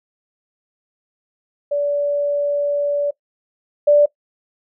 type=tone pair in turn; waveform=sine; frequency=577 / 585.4 Hz; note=D5 / D5; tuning=-31 / -6 cents; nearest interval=unison; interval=25 cents; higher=second; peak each=-16 / -8 dBFS; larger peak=second; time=1.71-3.11 / 3.87-4.06 s; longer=first; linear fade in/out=10 ms; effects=noise-tail reverb RT60 0.1 s tail -20 dB re dry